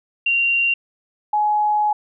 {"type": "tone pair in turn", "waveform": "sine", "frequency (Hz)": [2764, 841.9], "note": ["F7", "G#5"], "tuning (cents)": [-19, 23], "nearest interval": "octave + major sixth", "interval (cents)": 2058, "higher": "first", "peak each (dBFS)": -15, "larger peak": "neither", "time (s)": [[0.26, 0.74], [1.33, 1.93]], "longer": "second", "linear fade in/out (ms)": 5, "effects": []}